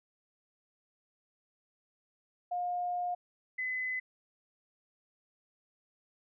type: tone pair in turn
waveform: sine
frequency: 712 / 2020 Hz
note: F5 / B6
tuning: +33 / +39 cents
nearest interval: octave + tritone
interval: 1806 cents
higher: second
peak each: -31 / -32 dBFS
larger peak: first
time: 2.51-3.15 / 3.58-4 s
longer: first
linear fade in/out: 10 ms
effects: none